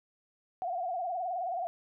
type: tone with vibrato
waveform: sine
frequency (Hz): 714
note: F5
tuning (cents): +38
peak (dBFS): -31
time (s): 0.62-1.67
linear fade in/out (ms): 0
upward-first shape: sine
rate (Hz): 19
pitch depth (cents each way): 100
effects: none